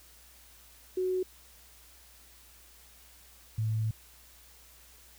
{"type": "tone pair in turn", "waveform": "sine", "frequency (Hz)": [370, 110], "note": ["F#4", "A2"], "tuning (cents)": [0, 0], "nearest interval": "octave + major sixth", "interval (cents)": 2100, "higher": "first", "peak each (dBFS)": -27, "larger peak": "neither", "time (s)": [[0.97, 1.23], [3.58, 3.91]], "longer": "second", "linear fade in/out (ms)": 5, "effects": ["added 60 Hz sine -60 dBFS peak until 5.18 s", "white hiss -57 dBFS RMS until 5.18 s"]}